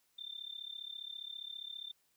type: tone with amplitude modulation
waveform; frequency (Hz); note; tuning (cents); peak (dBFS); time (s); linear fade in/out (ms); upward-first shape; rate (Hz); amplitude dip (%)
sine; 3575; A7; +27; -39; 0.18-1.92; 10; sine; 34.9; 90
effects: white hiss -75 dBFS RMS until 2.16 s